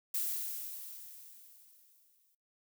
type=noise with exponential decay; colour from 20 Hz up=violet; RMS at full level=-33 dBFS; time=0.14-2.35 s; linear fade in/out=5 ms; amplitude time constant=480 ms; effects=noise-tail reverb RT60 0.3 s tail -26 dB re dry